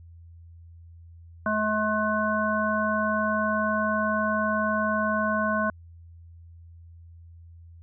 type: harmonic tone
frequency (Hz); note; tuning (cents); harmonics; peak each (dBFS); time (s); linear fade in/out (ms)
214; A3; -48; 1 / 3 / 5 / 7; -28 / -28 / -28 / -28; 1.46-5.7; 2
effects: added 84 Hz sine -45 dBFS peak until 7.82 s